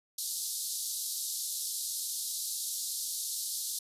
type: band-pass noise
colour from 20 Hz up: white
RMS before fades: -36 dBFS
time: 0.18-3.79 s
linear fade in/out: 5 ms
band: 3800 to 13000 Hz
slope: 48 dB/octave
effects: resampled to 32000 Hz